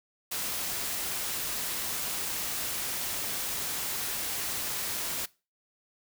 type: noise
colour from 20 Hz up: white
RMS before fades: -33 dBFS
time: 0.31-5.26 s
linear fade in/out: 10 ms
effects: noise-tail reverb RT60 0.3 s tail -21 dB re dry